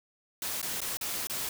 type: noise with dropouts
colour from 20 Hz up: white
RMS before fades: -34 dBFS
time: 0.42-1.49 s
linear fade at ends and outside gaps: 2 ms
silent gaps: 0.616-0.627 / 0.805-0.816 / 0.971-1.011 / 1.271-1.297 s
effects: none